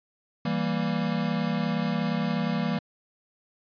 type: chord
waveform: square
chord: E diminished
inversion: none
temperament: equal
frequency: 164.81 / 196 / 233.1 Hz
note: E3 / G3 / Bb3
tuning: 0 / 0 / 0 cents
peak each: -30 dBFS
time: 0.45-2.79 s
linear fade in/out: 5 ms
effects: resampled to 11025 Hz